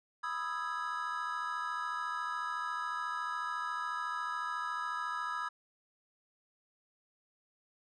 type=chord; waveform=triangle; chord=E major seventh; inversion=second; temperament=equal; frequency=987.8 / 1244.5 / 1318.5 / 1661.2 Hz; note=B5 / D#6 / E6 / G#6; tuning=0 / 0 / 0 / 0 cents; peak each=-39 / -37 / -39 / -39 dBFS; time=0.23-5.49 s; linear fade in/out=10 ms; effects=resampled to 22050 Hz